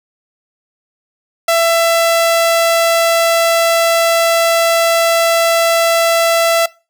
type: tone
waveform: sawtooth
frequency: 668 Hz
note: E5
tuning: 23 cents sharp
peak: -6 dBFS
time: 1.48-6.66 s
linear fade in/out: 5 ms
effects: noise-tail reverb RT60 0.3 s tail -22 dB re dry